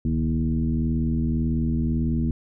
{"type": "tone with frequency modulation", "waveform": "sine", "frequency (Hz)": 154.6, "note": "D#3", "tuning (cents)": -11, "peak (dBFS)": -20, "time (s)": [0.05, 2.31], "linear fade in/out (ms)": 2, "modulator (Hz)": 81.8, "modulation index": 1.5, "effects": []}